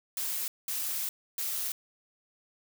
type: noise bursts at uneven times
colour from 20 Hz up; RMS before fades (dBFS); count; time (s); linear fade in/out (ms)
blue; -33; 3; 0.17-0.48 / 0.68-1.09 / 1.38-1.72; 2
effects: none